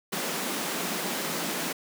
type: high-pass noise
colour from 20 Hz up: pink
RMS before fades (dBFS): -31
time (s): 0.12-1.73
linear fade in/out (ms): 10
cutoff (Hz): 160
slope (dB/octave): 96
effects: none